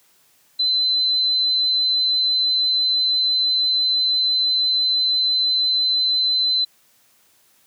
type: tone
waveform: sine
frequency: 4047 Hz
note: B7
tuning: 42 cents sharp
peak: -16 dBFS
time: 0.59-6.65 s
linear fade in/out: 10 ms
effects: white hiss -58 dBFS RMS until 7.66 s + high-pass 80 Hz 12 dB/octave